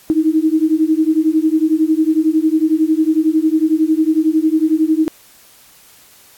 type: beating tone pair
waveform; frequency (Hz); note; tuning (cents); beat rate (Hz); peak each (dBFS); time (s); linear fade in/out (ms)
sine; 310 / 321; D#4 / E4; -6 / -46; 11; -14; 0.1-5.08; 0
effects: white hiss -46 dBFS RMS until 6.37 s + AAC 64 kbps